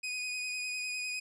sawtooth tone with vibrato, 2489 Hz, D#7, in tune, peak -31 dBFS, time 0.03-1.2 s, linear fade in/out 10 ms, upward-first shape sine, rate 9.9 Hz, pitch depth 19 cents each way, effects resampled to 22050 Hz

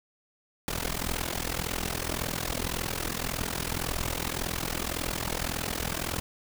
pink noise with amplitude modulation, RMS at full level -28 dBFS, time 0.68-6.2 s, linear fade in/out 0 ms, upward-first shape sine, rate 41.8 Hz, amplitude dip 90%, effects none

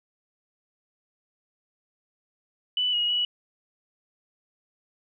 sine tone with pitch steps, 2982 / 2893 / 2936 Hz, F#7 / F#7 / F#7, +13 / -40 / -14 cents, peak -22 dBFS, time 2.77-3.25 s, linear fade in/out 2 ms, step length 160 ms, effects none

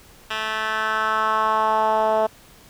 10% pulse tone with band-pass filter sweep, 218.2 Hz, A3, 14 cents flat, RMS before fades -21 dBFS, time 0.3-2.27 s, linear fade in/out 10 ms, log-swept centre 2300 to 660 Hz, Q 2.6, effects pink hiss -49 dBFS RMS until 2.69 s

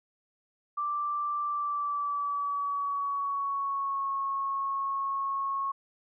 sine tone with pitch glide, 1174.7 to 1096 Hz, D6 to C#6, 0 to -20 cents, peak -28 dBFS, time 0.77-5.72 s, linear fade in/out 10 ms, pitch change -120 cents, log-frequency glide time 1.44-4.12 s, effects none

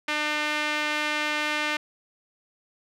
sawtooth tone with band-pass filter, 300.7 Hz, D4, 41 cents sharp, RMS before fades -27 dBFS, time 0.08-1.77 s, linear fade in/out 5 ms, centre 2300 Hz, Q 1.4, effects none

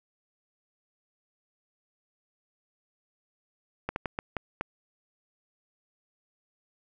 slowing click train, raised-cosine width 0.5 ms, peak -15 dBFS, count 6, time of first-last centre 3.89-4.61 s, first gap 71 ms, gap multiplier 1.36, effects none

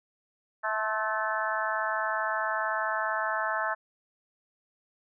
harmonic tone with a mistuned harmonic, 217.7 Hz, A3, 18 cents flat, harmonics 3 / 4 / 5 / 6 / 7 / 8, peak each -34 / -34 / -34 / -34 / -34 / -34 dBFS, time 0.63-3.75 s, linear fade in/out 20 ms, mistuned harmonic 5, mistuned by -31 cents, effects none

